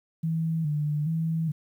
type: tone with vibrato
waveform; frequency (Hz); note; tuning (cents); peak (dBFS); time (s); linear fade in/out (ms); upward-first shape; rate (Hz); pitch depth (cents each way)
sine; 155.6; D#3; 0; -24; 0.23-1.52; 10; square; 1.2; 74
effects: 10-bit